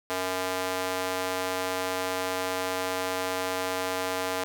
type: tone with high-pass filter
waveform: square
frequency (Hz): 92.5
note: F#2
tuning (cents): 0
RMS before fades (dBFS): -30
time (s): 0.1-4.44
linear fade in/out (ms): 0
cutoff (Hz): 550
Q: 1
effects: none